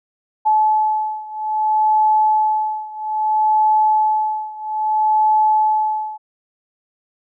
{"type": "beating tone pair", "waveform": "sine", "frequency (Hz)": [861, 861.61], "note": ["A5", "A5"], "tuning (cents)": [-38, -37], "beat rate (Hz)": 0.61, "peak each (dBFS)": [-16, -18], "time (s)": [0.45, 6.18], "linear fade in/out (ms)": 20, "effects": []}